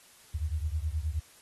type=beating tone pair; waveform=sine; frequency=73.8 / 83.3 Hz; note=D2 / E2; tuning=+9 / +19 cents; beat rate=9.5 Hz; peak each=-31 / -33 dBFS; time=0.34-1.2 s; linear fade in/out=10 ms; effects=white hiss -57 dBFS RMS until 1.41 s + AAC 32 kbps